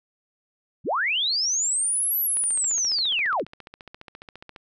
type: linear two-way sweep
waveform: sine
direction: up then down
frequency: 77.78 to 12000 to 77.78 Hz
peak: -21 dBFS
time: 0.84-3.45 s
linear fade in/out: 50 ms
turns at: 2.19 s
type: click train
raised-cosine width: 0.3 ms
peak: -25 dBFS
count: 33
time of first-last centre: 2.37-4.562 s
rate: 14.6 Hz
effects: none